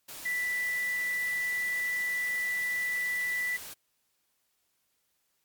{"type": "tone in noise", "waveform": "sine", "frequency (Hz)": 1975.5, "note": "B6", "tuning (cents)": 0, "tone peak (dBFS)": -28, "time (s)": [0.25, 3.57], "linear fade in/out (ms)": 10, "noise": "white", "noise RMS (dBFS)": -43, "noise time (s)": [0.08, 3.74], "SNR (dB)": 12, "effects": ["white hiss -75 dBFS RMS until 5.44 s", "MP3 96 kbps"]}